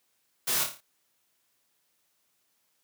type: noise with echo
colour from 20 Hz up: white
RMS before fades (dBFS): -28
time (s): 0.47-0.64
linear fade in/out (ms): 10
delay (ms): 28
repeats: 6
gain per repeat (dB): -5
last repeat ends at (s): 0.808
effects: white hiss -73 dBFS RMS until 2.83 s + high-pass 100 Hz 12 dB/octave